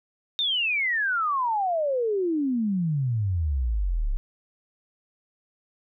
sine exponential sweep, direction down, 3713 to 31.65 Hz, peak -22 dBFS, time 0.39-4.17 s, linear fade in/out 0 ms, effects none

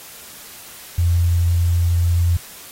sine tone with quantisation, 86 Hz, F2, 26 cents flat, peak -13 dBFS, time 0.98-2.37 s, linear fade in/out 5 ms, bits 7, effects white hiss -39 dBFS RMS until 2.71 s + AAC 48 kbps

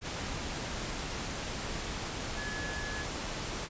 sine tone in noise, 1703 Hz, G#6, 43 cents sharp, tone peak -39 dBFS, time 2.35-3.06 s, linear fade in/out 50 ms, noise pink, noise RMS -37 dBFS, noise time 0.01-3.69 s, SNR -5 dB, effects resampled to 16000 Hz

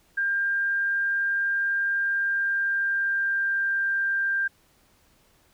sine tone with pitch glide, 1598 to 1587 Hz, G6 to G6, +33 to +21 cents, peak -22 dBFS, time 0.17-4.48 s, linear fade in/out 10 ms, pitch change -12 cents, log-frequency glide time 1.96-3.8 s, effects pink hiss -62 dBFS RMS until 5.53 s

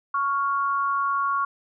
sine tone pair together, 1111.2 / 1400 Hz, C#6 / F6, +4 / +4 cents, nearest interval major third, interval 400 cents, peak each -22 / -28 dBFS, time 0.14-1.45 s, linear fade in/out 5 ms, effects none

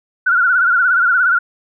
sine tone with vibrato, 1442 Hz, F#6, 45 cents flat, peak -10 dBFS, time 0.26-1.39 s, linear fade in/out 10 ms, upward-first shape sine, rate 17 Hz, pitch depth 88 cents each way, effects none

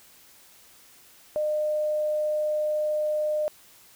sine tone, 607 Hz, D#5, 43 cents flat, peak -23 dBFS, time 1.36-3.48 s, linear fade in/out 0 ms, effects white hiss -54 dBFS RMS until 3.95 s

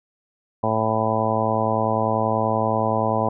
harmonic tone, 110.4 Hz, A2, 6 cents sharp, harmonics 1 / 2 / 3 / 4 / 5 / 6 / 7 / 8 / 9, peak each -27 / -27 / -32 / -29 / -26 / -26 / -26 / -30 / -26 dBFS, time 0.63-3.29 s, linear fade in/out 5 ms, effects none

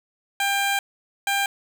15% pulse tone bursts at uneven times, 796 Hz, G5, 26 cents sharp, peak -14 dBFS, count 2, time 0.4-0.79 / 1.27-1.46 s, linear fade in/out 2 ms, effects none

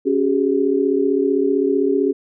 sine chord, C# suspended fourth, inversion none, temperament equal with one note detuned, 277.2 / 379.7 / 415.3 Hz, C#4 / F#4 / G#4, 0 / +45 / 0 cents, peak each -19 dBFS, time 0.05-2.13 s, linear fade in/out 20 ms, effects none

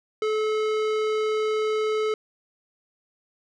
sine tone with tanh clipping, 431.8 Hz, A4, 33 cents flat, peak -24 dBFS, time 0.22-2.14 s, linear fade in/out 2 ms, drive 18 dB, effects none

